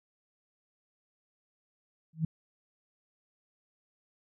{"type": "tone with exponential growth", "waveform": "sine", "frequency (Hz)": 160, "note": "D#3", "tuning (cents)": 49, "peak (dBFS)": -22, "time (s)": [2.13, 2.25], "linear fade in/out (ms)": 5, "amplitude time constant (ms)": 25, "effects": []}